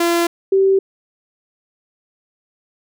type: tone pair in turn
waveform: sawtooth / sine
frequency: 341.3 / 386.9 Hz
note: F4 / G4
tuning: -40 / -23 cents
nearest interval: major second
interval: 217 cents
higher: second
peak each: -10 dBFS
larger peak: neither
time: 0-0.27 / 0.52-0.79 s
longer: neither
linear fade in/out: 5 ms
effects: none

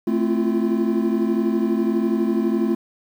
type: chord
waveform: triangle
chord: F major seventh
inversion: first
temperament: equal with one note detuned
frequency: 220 / 261.6 / 337.1 / 349.2 Hz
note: A3 / C4 / E4 / F4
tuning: 0 / 0 / +39 / 0 cents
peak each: -19 / -23 / -22 / -23 dBFS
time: 0.07-2.75 s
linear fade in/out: 5 ms
effects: 8-bit

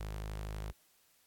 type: tone with notch filter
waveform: sawtooth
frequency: 52.2 Hz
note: G#1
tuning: 10 cents sharp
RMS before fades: -41 dBFS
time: 0-0.71 s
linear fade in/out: 5 ms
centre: 260 Hz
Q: 1.6
effects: white hiss -69 dBFS RMS until 1.26 s + AAC 64 kbps

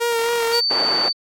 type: tone with vibrato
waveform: sawtooth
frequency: 466.2 Hz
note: A#4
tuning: in tune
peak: -14 dBFS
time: 0-0.61 s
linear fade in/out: 20 ms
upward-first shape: sine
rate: 3.8 Hz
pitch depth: 27 cents each way
type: tone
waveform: sine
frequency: 4562 Hz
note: C#8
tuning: 49 cents sharp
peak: -17 dBFS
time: 0.52-1.13 s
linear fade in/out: 20 ms
type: band-pass noise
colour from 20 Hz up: white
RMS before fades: -25 dBFS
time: 0.7-1.09 s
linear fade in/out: 10 ms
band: 340 to 1100 Hz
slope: 12 dB/octave
effects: AAC 64 kbps

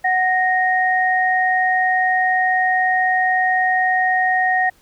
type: tone pair together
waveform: sine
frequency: 741.7 / 1862 Hz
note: F#5 / A#6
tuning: +4 / -2 cents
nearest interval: octave + major third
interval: 1594 cents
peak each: -17 dBFS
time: 0.04-4.7 s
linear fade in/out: 10 ms
effects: pink hiss -55 dBFS RMS until 4.81 s

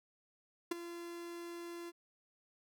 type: tone with ADSR envelope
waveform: 45% pulse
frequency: 343 Hz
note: F4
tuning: 31 cents flat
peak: -30 dBFS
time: 0.71-1.92 s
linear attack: 7 ms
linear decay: 14 ms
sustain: -14 dB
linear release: 35 ms
effects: none

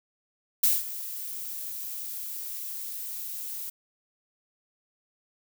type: noise with ADSR envelope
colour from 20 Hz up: violet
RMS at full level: -20 dBFS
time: 0.63-3.7 s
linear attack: 7 ms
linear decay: 190 ms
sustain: -16 dB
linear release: 6 ms
effects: none

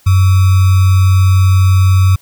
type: tone with sample-and-hold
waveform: sine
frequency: 94 Hz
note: F#2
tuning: 28 cents sharp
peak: -5 dBFS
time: 0.06-2.16 s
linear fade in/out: 10 ms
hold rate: 1225 Hz
effects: white hiss -49 dBFS RMS until 2.21 s

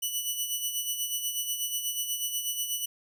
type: tone with tremolo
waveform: 10% pulse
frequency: 2960 Hz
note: F#7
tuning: in tune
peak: -19 dBFS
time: 0.02-2.86 s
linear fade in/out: 10 ms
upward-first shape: sine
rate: 8.2 Hz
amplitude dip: 55%
effects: none

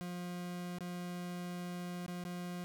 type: tone with dropouts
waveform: 40% pulse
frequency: 177.2 Hz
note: F3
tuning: 25 cents sharp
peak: -39 dBFS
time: 0.01-2.64 s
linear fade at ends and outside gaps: 0 ms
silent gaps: 0.785-0.807 / 2.063-2.081 / 2.239-2.251 s
effects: none

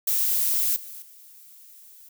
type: noise with level steps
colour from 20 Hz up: violet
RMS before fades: -23 / -40 / -49 dBFS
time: 0.07-2.09 s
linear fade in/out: 5 ms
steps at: 0.76 / 1.02 s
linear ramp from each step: 2 ms
effects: none

